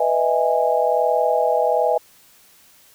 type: chord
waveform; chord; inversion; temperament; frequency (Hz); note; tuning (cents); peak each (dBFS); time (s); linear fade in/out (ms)
sine; E major seventh; second; just; 494.4 / 618.1 / 659.3 / 824.1; B4 / D#5 / E5 / G#5; +2 / -12 / 0 / -14; -21; 0-1.98; 5
effects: white hiss -52 dBFS RMS until 2.94 s